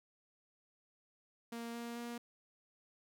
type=tone with pitch steps; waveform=sawtooth; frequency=233.1 / 235.3 / 237.4 Hz; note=A#3 / A#3 / A#3; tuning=0 / +16 / +32 cents; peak=-38 dBFS; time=1.52-2.18 s; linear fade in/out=5 ms; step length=220 ms; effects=none